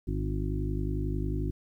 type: harmonic tone with a mistuned harmonic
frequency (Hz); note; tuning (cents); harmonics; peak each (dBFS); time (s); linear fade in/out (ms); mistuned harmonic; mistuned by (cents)
51.1; G#1; -27; 1 / 2 / 3 / 5 / 6 / 7; -31 / -34 / -36 / -38 / -39 / -39; 0.07-1.51; 10; 5; +18
effects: 11-bit